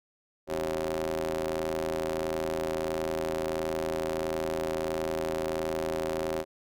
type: ring-modulated tone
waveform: sawtooth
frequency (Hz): 81.5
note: E2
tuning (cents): -19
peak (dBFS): -22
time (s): 0.47-6.45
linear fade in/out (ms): 50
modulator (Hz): 463
effects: none